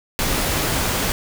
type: noise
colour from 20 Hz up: pink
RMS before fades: -21 dBFS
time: 0.19-1.12 s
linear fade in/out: 0 ms
effects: none